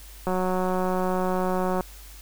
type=click train; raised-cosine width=1 ms; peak=-13 dBFS; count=284; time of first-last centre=0.27-1.808 s; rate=184 Hz; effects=added 50 Hz sine -43 dBFS peak until 2.21 s + white hiss -48 dBFS RMS until 2.21 s